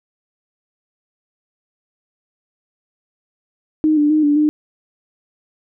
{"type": "tone with pitch steps", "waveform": "sine", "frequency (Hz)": [309.7, 295.5, 307.7, 292, 302.1], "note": ["D#4", "D4", "D#4", "D4", "D4"], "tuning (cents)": [-8, 11, -19, -10, 49], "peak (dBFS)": -11, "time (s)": [3.84, 4.49], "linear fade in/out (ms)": 0, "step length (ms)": 130, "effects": []}